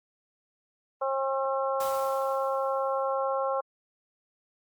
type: harmonic tone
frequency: 269.1 Hz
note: C4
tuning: 49 cents sharp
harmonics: 2 / 3 / 4 / 5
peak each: -28 / -33 / -32 / -36 dBFS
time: 1.01-3.61 s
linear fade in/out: 10 ms
type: noise with exponential decay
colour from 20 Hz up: white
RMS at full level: -39 dBFS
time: 1.8-3.18 s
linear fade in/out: 5 ms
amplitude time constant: 300 ms
effects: Opus 32 kbps